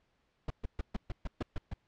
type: noise bursts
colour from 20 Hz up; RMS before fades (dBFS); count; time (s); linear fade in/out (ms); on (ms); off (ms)
brown; -34; 9; 0.48-1.736; 5; 24; 130
effects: pink hiss -75 dBFS RMS until 1.87 s + low-pass 4000 Hz 12 dB/octave